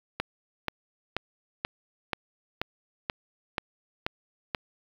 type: click train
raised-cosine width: 0.3 ms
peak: -11 dBFS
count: 10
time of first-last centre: 0.2-4.548 s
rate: 2.07 Hz
effects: low-pass 5000 Hz 12 dB/octave + 7-bit